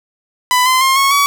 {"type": "tone with pitch steps", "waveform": "sawtooth", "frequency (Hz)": [998, 1030.2, 1063.5, 1097.8, 1133.2], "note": ["B5", "C6", "C6", "C#6", "C#6"], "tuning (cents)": [18, -27, 28, -17, 38], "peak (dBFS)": -6, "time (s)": [0.51, 1.26], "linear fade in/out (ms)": 0, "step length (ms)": 150, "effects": []}